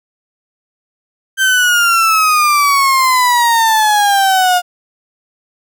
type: exponential sweep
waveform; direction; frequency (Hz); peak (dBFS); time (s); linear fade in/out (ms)
35% pulse; down; 1568 to 710; -7; 1.37-4.62; 50
effects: none